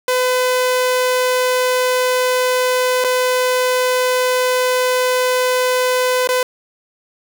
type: tone with dropouts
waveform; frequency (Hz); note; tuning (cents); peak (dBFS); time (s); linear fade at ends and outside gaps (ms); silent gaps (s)
sawtooth; 505; B4; +39; -10; 0.08-6.43; 2; 3.041-3.045 / 6.274-6.289
effects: none